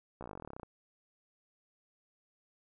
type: slowing click train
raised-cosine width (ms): 1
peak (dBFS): -30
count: 19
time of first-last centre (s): 0.21-0.632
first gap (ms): 15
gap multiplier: 1.05
effects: none